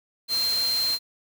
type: tone in noise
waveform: sine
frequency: 4163 Hz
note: C8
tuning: 10 cents flat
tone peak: -22 dBFS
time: 0.28-0.99 s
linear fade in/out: 50 ms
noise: white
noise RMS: -33 dBFS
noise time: 0.28-0.99 s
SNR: +8 dB
effects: none